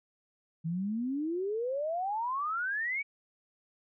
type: exponential sweep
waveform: sine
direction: up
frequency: 157.3 to 2300 Hz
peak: -30 dBFS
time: 0.64-3.03 s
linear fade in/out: 20 ms
effects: none